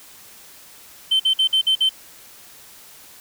sine tone bursts, 3090 Hz, G7, 26 cents flat, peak -12 dBFS, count 6, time 1.11-1.893 s, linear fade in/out 10 ms, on 88 ms, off 51 ms, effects tanh soft clip ceiling -12 dBFS + white hiss -45 dBFS RMS until 3.2 s

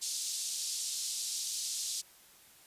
white band-pass noise, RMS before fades -37 dBFS, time 0.01-2.02 s, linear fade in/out 20 ms, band 4000 to 8600 Hz, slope 24 dB/octave, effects white hiss -59 dBFS RMS until 2.66 s + resampled to 32000 Hz

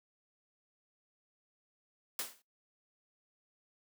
white noise with exponential decay, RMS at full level -34 dBFS, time 2.19-2.42 s, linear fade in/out 1 ms, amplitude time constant 49 ms, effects noise-tail reverb RT60 0.2 s tail -22 dB re dry + high-pass 200 Hz 12 dB/octave

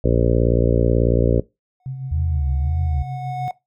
harmonic tone, 58.27 Hz, A#1, in tune, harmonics 1 / 2 / 3 / 4 / 5 / 6 / 7 / 8 / 9 / 10, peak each -19 / -20 / -26 / -25 / -25 / -26 / -25 / -24 / -25 / -30 dBFS, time 0.04-1.4 s, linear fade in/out 5 ms
triangle tone with exponential growth, 732 Hz, F#5, 19 cents flat, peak -20 dBFS, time 1.8-3.51 s, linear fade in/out 2 ms, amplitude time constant 370 ms
sine tone with tremolo, 132.3 Hz, C3, 20 cents sharp, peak -24 dBFS, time 1.86-3.48 s, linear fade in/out 0 ms, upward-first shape sine, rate 6.5 Hz, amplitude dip 45%
sine tone with vibrato, 75.9 Hz, D#2, 42 cents flat, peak -18 dBFS, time 2.11-3.03 s, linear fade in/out 10 ms, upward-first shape sine, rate 1.8 Hz, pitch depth 160 cents each way
effects noise-tail reverb RT60 0.2 s tail -20 dB re dry

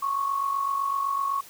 sine tone with amplitude modulation, 1106 Hz, C#6, 4 cents flat, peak -21 dBFS, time 0.02-1.41 s, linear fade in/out 10 ms, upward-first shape sine, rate 47.9 Hz, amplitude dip 60%, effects white hiss -48 dBFS RMS until 1.49 s

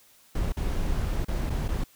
brown noise with dropouts, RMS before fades -27 dBFS, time 0.35-1.84 s, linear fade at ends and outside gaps 5 ms, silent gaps 0.523-0.569 / 1.248-1.282 / 1.497-1.501 / 1.682-1.687 s, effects white hiss -58 dBFS RMS until 1.95 s

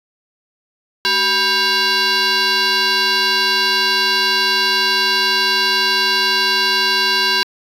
sine tone with frequency modulation, 2794 Hz, F7, in tune, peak -10 dBFS, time 1.05-7.43 s, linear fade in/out 0 ms, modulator 604 Hz, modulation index 3.4, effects tanh soft clip ceiling -12 dBFS

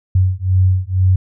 sine beating tone pair, 92.1 / 94.2 Hz, F#2 / F#2, -7 / +32 cents, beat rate 2.1 Hz, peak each -14 dBFS, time 0.15-1.16 s, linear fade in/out 5 ms, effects none

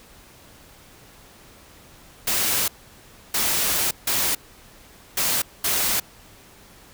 white noise bursts at uneven times, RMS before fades -22 dBFS, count 5, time 2.27-2.68 / 3.34-3.91 / 4.07-4.35 / 5.17-5.42 / 5.64-6 s, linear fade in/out 5 ms, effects pink hiss -49 dBFS RMS until 6.93 s

